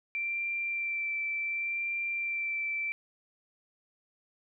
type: tone with vibrato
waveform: sine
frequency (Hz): 2349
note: D7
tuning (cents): 0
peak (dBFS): -30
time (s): 0.15-2.92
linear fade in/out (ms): 0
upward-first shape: sine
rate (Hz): 0.68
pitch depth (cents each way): 14
effects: none